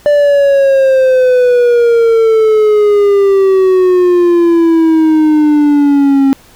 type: exponential sweep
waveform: triangle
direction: down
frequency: 589 to 270 Hz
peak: -3 dBFS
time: 0.06-6.33 s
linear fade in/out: 0 ms
effects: pink hiss -42 dBFS RMS until 6.55 s